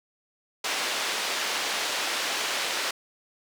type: band-pass noise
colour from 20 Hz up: white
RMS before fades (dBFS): -29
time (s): 0.64-2.91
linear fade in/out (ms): 5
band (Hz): 400 to 4500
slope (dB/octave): 12
effects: none